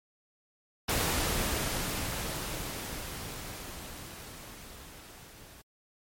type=noise with level ramp; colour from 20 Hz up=pink; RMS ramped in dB=-28 to -52 dBFS; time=0.88-5.62 s; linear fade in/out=10 ms; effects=MP3 64 kbps